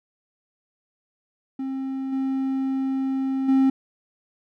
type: tone with level steps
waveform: triangle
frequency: 266.7 Hz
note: C4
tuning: 33 cents sharp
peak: -24 / -20 / -13 dBFS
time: 1.59-3.7 s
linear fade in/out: 5 ms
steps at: 2.12 / 3.48 s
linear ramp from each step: 10 ms
effects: none